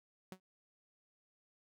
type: tone with exponential decay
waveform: sawtooth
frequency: 186.8 Hz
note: F#3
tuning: 17 cents sharp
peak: -38 dBFS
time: 0.32-0.4 s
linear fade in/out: 2 ms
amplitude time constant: 16 ms
effects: none